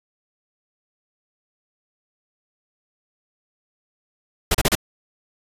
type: noise bursts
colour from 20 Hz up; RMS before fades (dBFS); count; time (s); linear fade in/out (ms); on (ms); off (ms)
pink; -17; 4; 4.51-4.753; 5; 36; 33
effects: resampled to 32000 Hz